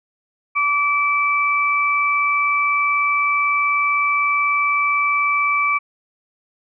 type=tone pair together; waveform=sine; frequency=1156.7 / 2318 Hz; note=D6 / D7; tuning=-27 / -23 cents; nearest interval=octave; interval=1204 cents; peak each=-18 dBFS; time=0.55-5.79 s; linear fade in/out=20 ms; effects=none